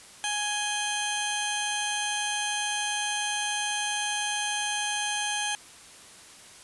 15% pulse tone pair together, 833 / 3145 Hz, G#5 / G7, +5 / +5 cents, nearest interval octave + major seventh, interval 2300 cents, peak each -23 dBFS, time 0.24-5.55 s, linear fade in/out 0 ms, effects white hiss -49 dBFS RMS until 6.63 s + resampled to 24000 Hz

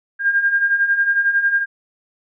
sine beating tone pair, 1601 / 1612 Hz, G6 / G6, +36 / +48 cents, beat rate 11 Hz, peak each -21 / -15 dBFS, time 0.19-1.66 s, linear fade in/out 50 ms, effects none

